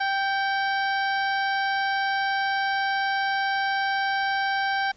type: harmonic tone with a mistuned harmonic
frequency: 784 Hz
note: G5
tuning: in tune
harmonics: 1 / 2 / 3 / 4 / 5 / 6 / 7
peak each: -25 / -26 / -36 / -38 / -40 / -40 / -42 dBFS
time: 0-4.92 s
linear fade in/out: 10 ms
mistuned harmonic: 3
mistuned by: -52 cents
effects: pink hiss -57 dBFS RMS until 4.96 s + resampled to 16000 Hz